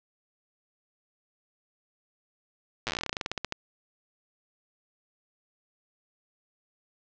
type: slowing click train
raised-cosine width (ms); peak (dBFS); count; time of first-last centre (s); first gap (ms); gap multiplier
0.2; -12; 22; 2.87-3.524; 8; 1.12
effects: low-pass 6000 Hz 12 dB/octave